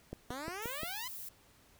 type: click train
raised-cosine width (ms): 2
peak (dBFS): -27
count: 5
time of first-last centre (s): 0.13-0.833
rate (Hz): 5.69
type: exponential sweep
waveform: 10% pulse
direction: up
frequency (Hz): 236.7 to 1046.5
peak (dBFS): -32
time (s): 0.3-1.08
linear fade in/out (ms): 5
type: noise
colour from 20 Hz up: violet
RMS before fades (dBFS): -45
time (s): 0.62-1.29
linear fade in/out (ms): 5
effects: pink hiss -64 dBFS RMS until 1.79 s